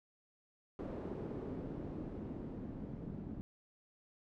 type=noise with low-pass filter sweep; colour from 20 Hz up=white; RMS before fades=-44 dBFS; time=0.79-3.41 s; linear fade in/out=0 ms; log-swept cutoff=410 to 220 Hz; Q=1.3; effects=none